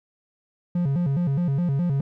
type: tone with vibrato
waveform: triangle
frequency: 155.56 Hz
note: D#3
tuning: in tune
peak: -18 dBFS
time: 0.75-2.01 s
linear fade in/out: 5 ms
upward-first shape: square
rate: 4.8 Hz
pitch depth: 210 cents each way
effects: none